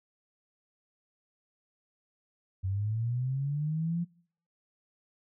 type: linear sweep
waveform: sine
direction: up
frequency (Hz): 92.3 to 174.61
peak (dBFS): -28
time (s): 2.63-4.05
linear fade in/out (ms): 20
effects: noise-tail reverb RT60 0.6 s tail -25 dB re dry